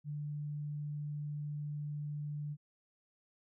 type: tone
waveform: sine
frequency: 147.7 Hz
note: D3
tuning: 10 cents sharp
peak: -37 dBFS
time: 0.04-2.57 s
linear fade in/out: 50 ms
effects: none